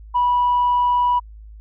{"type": "tone", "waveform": "sine", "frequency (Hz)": 979, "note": "B5", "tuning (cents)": -15, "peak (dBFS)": -13, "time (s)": [0.14, 1.2], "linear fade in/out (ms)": 20, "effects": ["tanh soft clip ceiling -11 dBFS", "added 53 Hz sine -37 dBFS peak until 1.6 s"]}